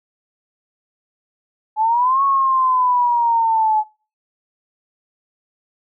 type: exponential two-way sweep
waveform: sine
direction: up then down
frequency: 851 to 1108.7 to 851 Hz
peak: -13 dBFS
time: 1.76-3.84 s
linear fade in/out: 50 ms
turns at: 2.23 s
effects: noise-tail reverb RT60 0.4 s tail -26 dB re dry